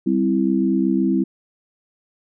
sine chord, C major, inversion second, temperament equal, 196 / 261.6 / 329.6 Hz, G3 / C4 / E4, 0 / 0 / 0 cents, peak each -20 dBFS, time 0.06-1.24 s, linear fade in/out 10 ms, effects none

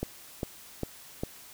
click train, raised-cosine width 2 ms, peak -17 dBFS, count 4, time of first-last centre 0.03-1.235 s, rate 2.49 Hz, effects white hiss -50 dBFS RMS until 1.53 s

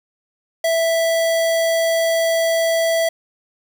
square tone, 659.3 Hz, E5, in tune, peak -16 dBFS, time 0.64-3.09 s, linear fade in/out 5 ms, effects 7-bit

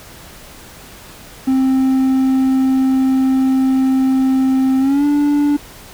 triangle tone with pitch glide, 263.5 to 290.7 Hz, C4 to D4, +12 to -18 cents, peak -9 dBFS, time 1.47-5.57 s, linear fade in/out 10 ms, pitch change +170 cents, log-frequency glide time 4.79-5.05 s, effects pink hiss -38 dBFS RMS until 5.93 s

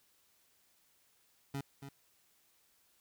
25% pulse tone with echo, 138.59 Hz, C#3, in tune, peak -33 dBFS, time 1.54-1.61 s, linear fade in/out 5 ms, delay 280 ms, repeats 1, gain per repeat -9 dB, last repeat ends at 1.89 s, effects white hiss -71 dBFS RMS until 3 s

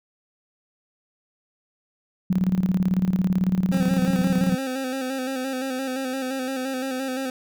sine tone with tremolo, 185 Hz, F#3, in tune, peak -16 dBFS, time 2.3-4.55 s, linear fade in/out 5 ms, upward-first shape square, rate 18 Hz, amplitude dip 70%
25% pulse tone with vibrato, 262 Hz, C4, 2 cents sharp, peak -22 dBFS, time 3.72-7.3 s, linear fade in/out 2 ms, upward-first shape square, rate 5.8 Hz, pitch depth 39 cents each way
effects none

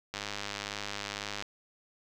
click train, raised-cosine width 0.2 ms, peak -18 dBFS, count 132, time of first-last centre 0.14-1.424 s, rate 102 Hz, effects 10-bit

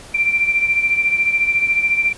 sine beating tone pair, 2353 / 2367 Hz, D7 / D7, +3 / +13 cents, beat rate 14 Hz, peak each -15 / -21 dBFS, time 0.14-2.13 s, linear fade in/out 10 ms, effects pink hiss -39 dBFS RMS until 2.17 s + resampled to 24000 Hz

